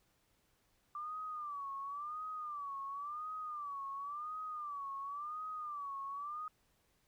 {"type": "tone with vibrato", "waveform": "sine", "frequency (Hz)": 1174.7, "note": "D6", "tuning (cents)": 0, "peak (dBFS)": -40, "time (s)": [0.95, 6.48], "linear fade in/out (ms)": 2, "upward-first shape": "sine", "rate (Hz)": 0.94, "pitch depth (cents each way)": 120, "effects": ["pink hiss -75 dBFS RMS until 7.07 s"]}